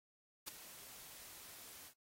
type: noise with ADSR envelope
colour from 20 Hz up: white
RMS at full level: -42 dBFS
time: 0.46-1.94 s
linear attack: 21 ms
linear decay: 12 ms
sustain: -13 dB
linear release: 80 ms
effects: noise-tail reverb RT60 0.1 s tail -24 dB re dry + AAC 48 kbps